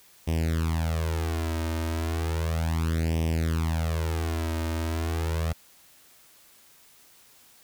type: tone with flanger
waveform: sawtooth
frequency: 81.3 Hz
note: E2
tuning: 23 cents flat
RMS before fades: -27 dBFS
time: 0.27-5.53 s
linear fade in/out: 10 ms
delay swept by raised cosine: 0.35 to 3.25 ms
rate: 0.34 Hz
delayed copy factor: +0.9
effects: white hiss -56 dBFS RMS until 7.63 s